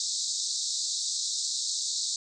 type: band-pass noise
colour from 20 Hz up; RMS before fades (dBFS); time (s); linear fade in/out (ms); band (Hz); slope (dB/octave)
pink; -31; 0-2.16; 2; 3800 to 8100; 96
effects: none